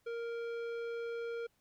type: tone with tanh clipping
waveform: triangle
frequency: 466.2 Hz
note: A#4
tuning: in tune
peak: -39 dBFS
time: 0.06-1.47 s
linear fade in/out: 10 ms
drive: 17 dB
effects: pink hiss -75 dBFS RMS until 1.6 s